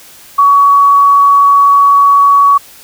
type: tone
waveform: sine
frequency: 1127 Hz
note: C#6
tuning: 28 cents sharp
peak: -3 dBFS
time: 0.38-2.58 s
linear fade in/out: 10 ms
effects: white hiss -37 dBFS RMS until 2.83 s